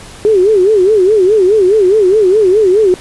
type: tone with vibrato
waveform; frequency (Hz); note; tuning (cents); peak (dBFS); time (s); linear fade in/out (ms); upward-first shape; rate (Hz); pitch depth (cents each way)
sine; 399.4; G4; +32; -5; 0.25-2.94; 0; sine; 4.8; 180
effects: pink hiss -33 dBFS RMS until 3 s + resampled to 24000 Hz